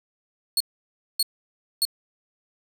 sawtooth tone bursts, 4347 Hz, C#8, 35 cents flat, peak -16 dBFS, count 3, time 0.57-1.852 s, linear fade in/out 2 ms, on 34 ms, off 590 ms, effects none

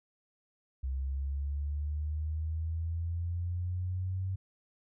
sine linear sweep, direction up, 65.41 to 95.1 Hz, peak -31 dBFS, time 0.83-4.36 s, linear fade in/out 10 ms, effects none

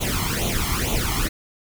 pink noise with flanger, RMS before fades -23 dBFS, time 0-1.29 s, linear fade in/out 20 ms, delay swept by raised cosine 0.29 to 0.97 ms, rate 2.2 Hz, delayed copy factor +0.8, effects none

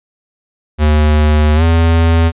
square tone with pitch glide, 75.8 to 82.66 Hz, D#2 to E2, -45 to +5 cents, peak -8 dBFS, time 0.78-2.32 s, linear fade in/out 50 ms, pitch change +150 cents, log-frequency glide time 1.55-1.63 s, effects resampled to 8000 Hz

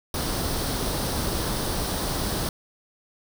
pink noise with comb filter, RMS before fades -27 dBFS, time 0.14-2.49 s, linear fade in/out 2 ms, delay 0.21 ms, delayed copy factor +0.5, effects none

